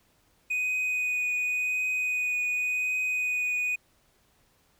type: tone with vibrato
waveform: triangle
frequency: 2489 Hz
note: D#7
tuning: in tune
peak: -24 dBFS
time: 0.5-3.76 s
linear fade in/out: 10 ms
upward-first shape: triangle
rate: 0.9 Hz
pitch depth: 13 cents each way
effects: pink hiss -66 dBFS RMS until 4.79 s